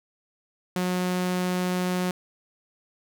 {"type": "tone", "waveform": "sawtooth", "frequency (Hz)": 181.4, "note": "F#3", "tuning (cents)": -34, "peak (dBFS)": -20, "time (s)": [0.76, 2.11], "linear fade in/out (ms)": 2, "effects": []}